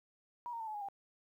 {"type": "tone with pitch steps", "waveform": "sine", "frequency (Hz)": [961, 925.6, 891.5, 858.6, 827, 796.5], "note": ["B5", "A#5", "A5", "A5", "G#5", "G5"], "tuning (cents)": [-48, -13, 22, -43, -8, 27], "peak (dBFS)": -39, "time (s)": [0.46, 0.886], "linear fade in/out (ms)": 0, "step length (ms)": 71, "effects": ["12-bit"]}